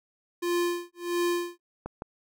square tone with tremolo, 348.4 Hz, F4, 4 cents flat, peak -24 dBFS, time 0.42-1.6 s, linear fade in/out 10 ms, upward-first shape sine, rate 1.5 Hz, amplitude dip 100%
clicks, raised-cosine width 1 ms, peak -21 dBFS, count 2, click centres 1.86 / 2.021 s
effects none

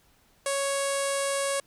sawtooth tone with low-pass filter, 554.4 Hz, C#5, in tune, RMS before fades -28 dBFS, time 0.46-1.6 s, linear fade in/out 2 ms, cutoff 9100 Hz, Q 4.2, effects pink hiss -63 dBFS RMS until 1.66 s

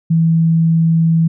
sine tone, 163.9 Hz, E3, 10 cents flat, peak -9 dBFS, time 0.1-1.28 s, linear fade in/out 10 ms, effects none

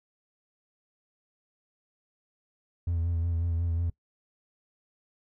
triangle tone with vibrato, 84.5 Hz, E2, 43 cents sharp, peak -23 dBFS, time 2.87-3.9 s, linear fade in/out 5 ms, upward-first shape sine, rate 5.5 Hz, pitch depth 37 cents each way, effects noise-tail reverb RT60 0.1 s tail -23 dB re dry + tanh soft clip ceiling -19 dBFS

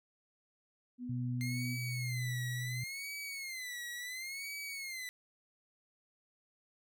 sine tone, 246.9 Hz, B3, in tune, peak -39 dBFS, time 0.98-1.78 s, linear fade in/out 50 ms
sine tone with tremolo, 124.4 Hz, B2, 13 cents sharp, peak -34 dBFS, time 1.09-2.84 s, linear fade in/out 5 ms, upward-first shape triangle, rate 1.1 Hz, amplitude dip 30%
sawtooth tone with vibrato, 2093 Hz, C7, in tune, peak -37 dBFS, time 1.41-5.09 s, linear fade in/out 0 ms, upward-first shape sine, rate 0.71 Hz, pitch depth 150 cents each way
effects none

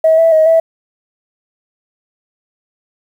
sine tone with pitch steps, 641 / 657 / 631 / 654 Hz, E5 / E5 / D#5 / E5, -49 / -6 / +24 / -14 cents, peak -5 dBFS, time 0.04-0.6 s, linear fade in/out 5 ms, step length 140 ms, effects tanh soft clip ceiling -1 dBFS + 7-bit

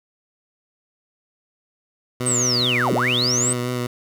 15% pulse tone with vibrato, 123.47 Hz, B2, in tune, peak -16 dBFS, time 2.2-3.87 s, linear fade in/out 5 ms, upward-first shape sine, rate 4.8 Hz, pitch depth 23 cents each way
sine linear two-way sweep, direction down then up, 8450 to 146.2 to 8450 Hz, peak -18 dBFS, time 2.26-3.53 s, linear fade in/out 5 ms, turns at 2.93 s
effects 8-bit

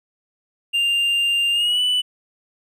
triangle tone with pitch glide, 2795 to 2978 Hz, F7 to F#7, +1 to +11 cents, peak -15 dBFS, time 0.73-2.02 s, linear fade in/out 20 ms, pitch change +110 cents, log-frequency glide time 1.52-1.81 s, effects none

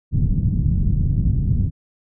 white low-pass noise, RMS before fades -18 dBFS, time 0.11-1.71 s, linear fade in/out 50 ms, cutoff 160 Hz, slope 24 dB/octave, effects none

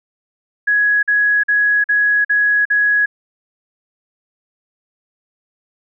sine tone bursts, 1672 Hz, G#6, 11 cents sharp, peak -11 dBFS, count 6, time 0.67-3.06 s, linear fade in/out 10 ms, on 360 ms, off 46 ms, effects none

